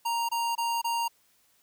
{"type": "tone bursts", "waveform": "square", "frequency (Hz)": 932.3, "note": "A#5", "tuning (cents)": 0, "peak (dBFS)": -27, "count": 4, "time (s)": [0.05, 1.082], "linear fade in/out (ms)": 10, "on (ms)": 240, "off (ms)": 24, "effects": ["white hiss -66 dBFS RMS until 1.62 s"]}